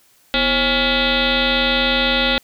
sine tone with frequency modulation, 1987 Hz, B6, 10 cents sharp, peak -14 dBFS, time 0.34-2.38 s, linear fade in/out 0 ms, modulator 290 Hz, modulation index 6.7, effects white hiss -55 dBFS RMS until 2.43 s

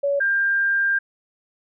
sine tone pair in turn, 564 / 1595.2 Hz, C#5 / G6, +30 / +30 cents, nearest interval octave + tritone, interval 1800 cents, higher second, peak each -18 / -17 dBFS, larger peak second, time 0.03-0.2 / 0.2-0.99 s, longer second, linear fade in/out 10 ms, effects none

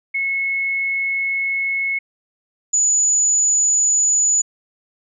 sine tone pair in turn, 2187 / 6923 Hz, C#7 / A8, -24 / -29 cents, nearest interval octave + minor sixth, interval 1995 cents, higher second, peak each -18 / -13 dBFS, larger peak second, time 0.14-1.99 / 2.73-4.42 s, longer first, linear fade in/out 10 ms, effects none

